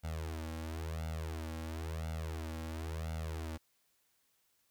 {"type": "tone with flanger", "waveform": "sawtooth", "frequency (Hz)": 80.1, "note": "E2", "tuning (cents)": -49, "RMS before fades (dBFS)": -40, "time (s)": [0.03, 3.58], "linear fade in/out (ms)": 20, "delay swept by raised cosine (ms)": [1.4, 3.7], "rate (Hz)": 0.97, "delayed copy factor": 1, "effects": ["white hiss -75 dBFS RMS until 4.7 s"]}